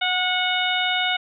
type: harmonic tone with a mistuned harmonic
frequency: 734 Hz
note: F#5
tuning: 14 cents flat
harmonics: 1 / 2 / 3 / 4 / 5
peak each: -26 / -26 / -26 / -26 / -26 dBFS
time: 0.01-1.17 s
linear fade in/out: 10 ms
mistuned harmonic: 2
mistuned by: -18 cents
effects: none